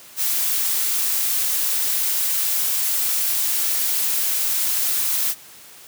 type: noise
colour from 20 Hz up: blue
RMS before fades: -21 dBFS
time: 0.16-5.35 s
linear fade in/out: 50 ms
effects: white hiss -44 dBFS RMS until 5.87 s + high-pass 80 Hz 12 dB/octave